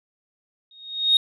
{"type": "tone with exponential growth", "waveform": "sine", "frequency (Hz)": 3729, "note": "A#7", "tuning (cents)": 0, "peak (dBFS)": -10, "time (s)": [0.71, 1.17], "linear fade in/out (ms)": 2, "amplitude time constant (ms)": 100, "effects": ["tanh soft clip ceiling -8 dBFS"]}